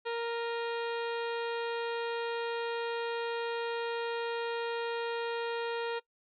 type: harmonic tone with a mistuned harmonic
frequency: 466.2 Hz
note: A#4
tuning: in tune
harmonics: 1 / 2 / 3 / 4 / 5 / 6 / 7 / 8 / 9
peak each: -33 / -39 / -43 / -45 / -47 / -49 / -50 / -51 / -52 dBFS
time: 0.05-6 s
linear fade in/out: 20 ms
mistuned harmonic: 5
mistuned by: +77 cents
effects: noise-tail reverb RT60 0.1 s tail -21 dB re dry